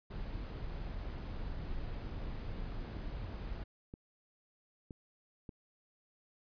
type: noise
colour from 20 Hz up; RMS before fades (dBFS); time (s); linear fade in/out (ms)
brown; -41; 0.1-3.64; 10
type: clicks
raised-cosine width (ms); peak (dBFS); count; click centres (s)
3; -33; 4; 2.967 / 3.939 / 4.908 / 5.492
effects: resampled to 11025 Hz